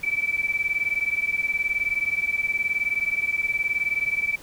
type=beating tone pair; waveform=sine; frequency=2305 / 2324 Hz; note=D7 / D7; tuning=-33 / -19 cents; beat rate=19 Hz; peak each=-25 dBFS; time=0.03-4.36 s; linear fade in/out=10 ms; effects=pink hiss -46 dBFS RMS until 4.42 s